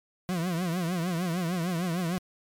40% pulse tone with vibrato, 174.3 Hz, F3, 3 cents flat, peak -26 dBFS, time 0.29-2.18 s, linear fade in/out 0 ms, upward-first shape triangle, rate 6.6 Hz, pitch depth 150 cents each way, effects MP3 96 kbps

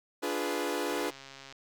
sawtooth chord, D diminished seventh, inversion none, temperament equal with one note detuned, 293.7 / 349.2 / 418.7 / 493.9 Hz, D4 / F4 / Ab4 / Cb5, 0 / 0 / +14 / 0 cents, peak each -32 dBFS, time 0.22-1.11 s, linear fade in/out 20 ms
click train, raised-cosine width 0.2 ms, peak -30 dBFS, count 86, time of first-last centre 0.9-1.525 s, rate 136 Hz
effects none

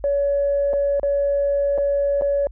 sine tone with dropouts, 565 Hz, C#5, 33 cents sharp, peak -16 dBFS, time 0.04-2.47 s, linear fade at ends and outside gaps 1 ms, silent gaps 0.732-0.736 / 0.997-1.031 / 1.778-1.783 / 2.212-2.22 s, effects tanh soft clip ceiling -12 dBFS + added 50 Hz sine -36 dBFS peak until 2.51 s

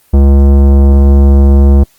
sine tone with tanh clipping, 69.3 Hz, C#2, in tune, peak -4 dBFS, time 0.13-1.84 s, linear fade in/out 10 ms, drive 17 dB, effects white hiss -49 dBFS RMS until 1.98 s + Opus 24 kbps

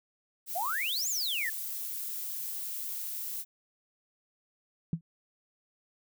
violet noise, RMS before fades -37 dBFS, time 0.46-3.45 s, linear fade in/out 50 ms
sine exponential two-way sweep, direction up then down, 649 to 7459 to 1693 Hz, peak -30 dBFS, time 0.55-1.5 s, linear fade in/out 10 ms, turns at 1.09 s
sine tone with exponential decay, 164.81 Hz, E3, in tune, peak -23 dBFS, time 4.93-5.01 s, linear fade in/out 2 ms, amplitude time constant 17 ms
effects none

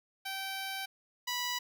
10% pulse tone pair in turn, 775 / 981.9 Hz, G5 / B5, -20 / -10 cents, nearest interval major third, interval 410 cents, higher second, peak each -28 / -24 dBFS, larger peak second, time 0.25-0.86 / 1.27-1.59 s, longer first, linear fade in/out 10 ms, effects none

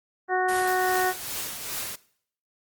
harmonic tone, 369.3 Hz, F#4, 3 cents flat, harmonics 1 / 2 / 3 / 4 / 5, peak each -26 / -24 / -32 / -31 / -30 dBFS, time 0.28-1.14 s, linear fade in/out 50 ms
white noise with tremolo, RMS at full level -31 dBFS, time 0.48-1.96 s, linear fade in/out 10 ms, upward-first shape triangle, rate 2.5 Hz, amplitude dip 55%
effects noise-tail reverb RT60 0.6 s tail -20 dB re dry + Opus 32 kbps

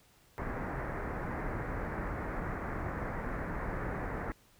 pink low-pass noise, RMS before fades -37 dBFS, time 0.38-4.32 s, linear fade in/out 0 ms, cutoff 2000 Hz, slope 48 dB/octave, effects pink hiss -64 dBFS RMS until 4.59 s

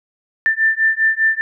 sine beating tone pair, 1777 / 1782 Hz, A6 / A6, +17 / +22 cents, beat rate 5 Hz, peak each -16 dBFS, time 0.46-1.41 s, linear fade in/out 0 ms, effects none

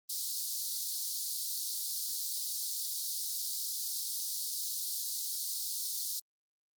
pink high-pass noise, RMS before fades -36 dBFS, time 0.09-6.2 s, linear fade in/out 10 ms, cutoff 4100 Hz, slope 48 dB/octave, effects Opus 32 kbps

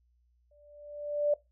sine tone with exponential growth, 587.3 Hz, D5, in tune, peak -21 dBFS, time 0.51-1.34 s, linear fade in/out 5 ms, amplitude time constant 180 ms, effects noise-tail reverb RT60 0.2 s tail -20 dB re dry + added 60 Hz sine -66 dBFS peak until 1.51 s

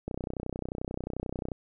click train, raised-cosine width 2 ms, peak -20 dBFS, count 46, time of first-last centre 0.08-1.518 s, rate 31.3 Hz, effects none

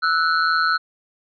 square ring-modulated tone, 1396.9 Hz, F6, in tune, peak -14 dBFS, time 0.02-0.78 s, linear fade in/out 20 ms, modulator 81.6 Hz, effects resampled to 11025 Hz

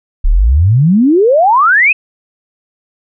sine exponential sweep, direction up, 31.78 to 2637 Hz, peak -5 dBFS, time 0.24-1.93 s, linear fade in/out 10 ms, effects none

